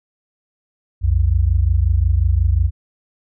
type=tone pair together; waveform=sine; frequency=61.74 / 87.31 Hz; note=B1 / F2; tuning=0 / 0 cents; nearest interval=tritone; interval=600 cents; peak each=-15 dBFS; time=1.01-2.71 s; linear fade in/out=50 ms; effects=none